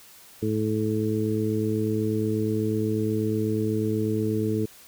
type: harmonic tone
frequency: 108.2 Hz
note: A2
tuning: 29 cents flat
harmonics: 1 / 2 / 3 / 4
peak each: -28 / -28 / -28 / -28 dBFS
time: 0.42-4.66 s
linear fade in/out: 10 ms
effects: white hiss -50 dBFS RMS until 4.87 s